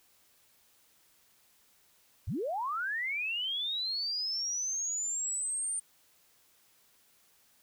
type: linear sweep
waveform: sine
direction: up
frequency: 58.7 to 9030 Hz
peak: -31 dBFS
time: 2.27-5.8 s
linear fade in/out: 10 ms
effects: white hiss -66 dBFS RMS until 7.62 s